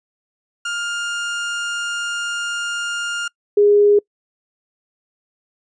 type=tone pair in turn; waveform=30% pulse / sine; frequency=1408 / 411.4 Hz; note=F6 / G#4; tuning=+14 / -16 cents; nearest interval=octave + major sixth; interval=2130 cents; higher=first; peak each=-19 / -9 dBFS; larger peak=second; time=0.65-3.28 / 3.57-3.99 s; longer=first; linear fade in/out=5 ms; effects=noise-tail reverb RT60 0.1 s tail -26 dB re dry + resampled to 22050 Hz